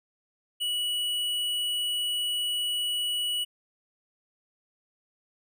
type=tone with tanh clipping; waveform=sine; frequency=2935 Hz; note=F#7; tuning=15 cents flat; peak=-28 dBFS; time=0.6-3.45 s; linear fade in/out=20 ms; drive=13 dB; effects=none